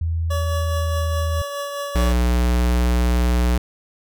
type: tone with pitch glide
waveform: sine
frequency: 82.41 to 80.81 Hz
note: E2 to E2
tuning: 0 to -34 cents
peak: -19 dBFS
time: 0.01-1.42 s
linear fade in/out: 5 ms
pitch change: -34 cents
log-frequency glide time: 0.51-1.09 s
type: tone with tremolo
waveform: 25% pulse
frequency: 569 Hz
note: C#5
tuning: 45 cents sharp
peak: -20 dBFS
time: 0.3-2.13 s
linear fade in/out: 10 ms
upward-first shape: triangle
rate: 4.8 Hz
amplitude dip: 40%
type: tone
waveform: square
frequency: 60.6 Hz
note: B1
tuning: 32 cents flat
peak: -16 dBFS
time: 1.95-3.58 s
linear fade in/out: 5 ms
effects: none